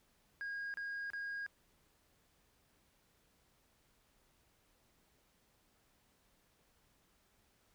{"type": "tone bursts", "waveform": "sine", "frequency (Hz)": 1632, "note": "G#6", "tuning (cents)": -31, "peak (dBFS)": -37, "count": 3, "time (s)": [0.41, 1.464], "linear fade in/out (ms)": 0, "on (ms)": 330, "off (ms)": 32, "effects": ["tanh soft clip ceiling -38 dBFS", "pink hiss -73 dBFS RMS until 7.74 s"]}